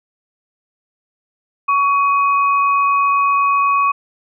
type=tone pair together; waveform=sine; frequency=1123 / 2521 Hz; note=C#6 / D#7; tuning=+22 / +22 cents; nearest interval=octave + major second; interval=1400 cents; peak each=-12 / -22 dBFS; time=1.68-3.92 s; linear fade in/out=10 ms; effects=none